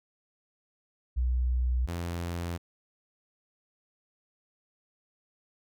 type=tone pair in turn; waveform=sine / sawtooth; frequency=62 / 85.97 Hz; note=B1 / F2; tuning=+7 / -27 cents; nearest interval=tritone; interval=566 cents; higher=second; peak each=-24 / -28 dBFS; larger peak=first; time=1.16-1.87 / 1.87-2.58 s; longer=neither; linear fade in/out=20 ms; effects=none